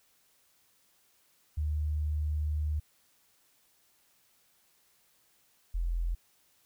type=tone pair in turn; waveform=sine; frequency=75.7 / 42.58 Hz; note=D#2 / F1; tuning=-47 / -43 cents; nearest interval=minor seventh; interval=996 cents; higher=first; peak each=-28 dBFS; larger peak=neither; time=1.57-2.8 / 5.74-6.15 s; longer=first; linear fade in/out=10 ms; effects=white hiss -68 dBFS RMS until 6.65 s